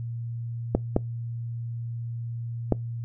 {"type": "clicks", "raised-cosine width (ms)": 2, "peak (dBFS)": -6, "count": 3, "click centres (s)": [0.75, 0.964, 2.723], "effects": ["noise-tail reverb RT60 0.2 s tail -24 dB re dry", "added 117 Hz sine -30 dBFS peak until 3.04 s"]}